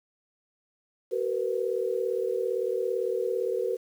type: tone cluster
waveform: sine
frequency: 379.8 / 460.6 / 498.3 Hz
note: F#4 / A#4 / B4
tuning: +45 / -21 / +15 cents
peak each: -30 dBFS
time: 1.11-3.77 s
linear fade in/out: 20 ms
effects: 9-bit